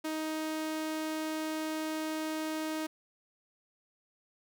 sawtooth tone, 313.3 Hz, D#4, 12 cents sharp, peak -29 dBFS, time 0.04-2.87 s, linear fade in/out 10 ms, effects none

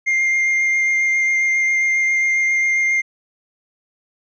triangle tone with vibrato, 2110 Hz, C7, 14 cents sharp, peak -13 dBFS, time 0.06-3.02 s, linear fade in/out 20 ms, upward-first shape triangle, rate 7.4 Hz, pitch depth 12 cents each way, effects resampled to 16000 Hz

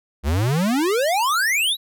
square exponential sweep, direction up, 65.41 to 4022 Hz, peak -18 dBFS, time 0.23-1.77 s, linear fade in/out 50 ms, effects none

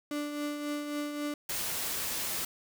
35% pulse tone with tremolo, 293.7 Hz, D4, in tune, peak -29 dBFS, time 0.11-1.34 s, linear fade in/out 2 ms, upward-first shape triangle, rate 3.7 Hz, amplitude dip 50%
white noise, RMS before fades -34 dBFS, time 1.49-2.45 s, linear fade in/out 5 ms
effects none

